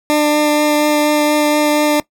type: tone with vibrato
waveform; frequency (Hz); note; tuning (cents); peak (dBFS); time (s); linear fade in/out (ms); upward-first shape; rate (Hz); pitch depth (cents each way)
20% pulse; 298.9; D4; +31; -6; 0.1-2; 0; triangle; 4.2; 10
effects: noise-tail reverb RT60 0.1 s tail -19 dB re dry